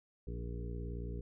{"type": "harmonic tone with a mistuned harmonic", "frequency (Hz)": 58.6, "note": "A#1", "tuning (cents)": 10, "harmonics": [1, 2, 3, 4, 5, 6, 7, 8], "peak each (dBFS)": [-40, -45, -48, -55, -52, -60, -50, -54], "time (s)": [0.27, 1.21], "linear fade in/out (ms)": 5, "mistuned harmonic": 7, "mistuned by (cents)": -18, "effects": []}